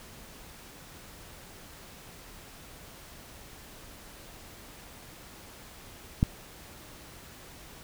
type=click; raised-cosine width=5 ms; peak=-9 dBFS; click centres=6.229 s; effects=pink hiss -49 dBFS RMS until 7.83 s